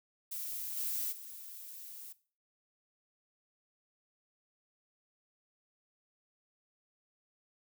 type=noise with level steps; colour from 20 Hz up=violet; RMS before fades=-40 / -36 / -48 dBFS; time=0.31-2.13 s; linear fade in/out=10 ms; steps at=0.76 / 1.11 s; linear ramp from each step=20 ms; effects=noise-tail reverb RT60 0.4 s tail -18 dB re dry